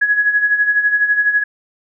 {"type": "tone with tremolo", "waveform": "sine", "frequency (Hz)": 1676, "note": "G#6", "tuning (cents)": 15, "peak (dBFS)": -9, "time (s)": [0.01, 1.44], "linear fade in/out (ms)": 10, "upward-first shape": "sine", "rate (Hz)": 12, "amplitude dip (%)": 65, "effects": []}